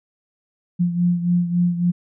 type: beating tone pair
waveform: sine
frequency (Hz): 174.61 / 178.21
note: F3 / F3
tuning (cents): 0 / +35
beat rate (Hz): 3.6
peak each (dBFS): -17 / -23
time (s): 0.79-1.92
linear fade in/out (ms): 20
effects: none